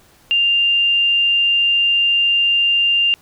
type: tone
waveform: sine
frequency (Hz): 2794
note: F7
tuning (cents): 0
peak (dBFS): -12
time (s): 0.31-3.14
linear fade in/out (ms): 0
effects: pink hiss -51 dBFS RMS until 3.21 s